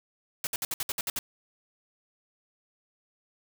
white noise bursts, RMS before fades -31 dBFS, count 9, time 0.44-1.19 s, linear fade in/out 2 ms, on 30 ms, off 60 ms, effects none

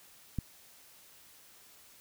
click, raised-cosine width 5 ms, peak -20 dBFS, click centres 0.387 s, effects white hiss -58 dBFS RMS until 2 s

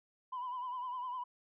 sine tone with vibrato, 1000 Hz, B5, 21 cents sharp, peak -36 dBFS, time 0.32-1.24 s, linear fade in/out 10 ms, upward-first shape triangle, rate 9.9 Hz, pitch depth 75 cents each way, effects tanh soft clip ceiling -34 dBFS

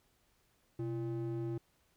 triangle ring-modulated tone, 232.8 Hz, A#3, 2 cents flat, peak -30 dBFS, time 0.79-1.58 s, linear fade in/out 5 ms, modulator 107 Hz, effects pink hiss -73 dBFS RMS until 1.96 s

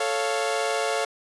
sawtooth chord, A augmented, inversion none, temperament equal, 440 / 554.4 / 698.5 Hz, A4 / C#5 / E#5, 0 / 0 / 0 cents, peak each -24 dBFS, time 0-1.05 s, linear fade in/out 5 ms, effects resampled to 24000 Hz

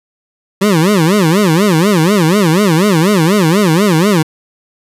25% pulse tone with vibrato, 182 Hz, F#3, 28 cents flat, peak -4 dBFS, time 0.61-4.23 s, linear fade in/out 10 ms, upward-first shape sine, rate 4.1 Hz, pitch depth 270 cents each way, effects resampled to 32000 Hz

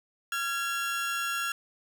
30% pulse tone pair together, 1376 / 1661.2 Hz, F6 / G#6, -26 / 0 cents, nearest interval minor third, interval 326 cents, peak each -28 / -31 dBFS, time 0.32-1.52 s, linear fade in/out 2 ms, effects none

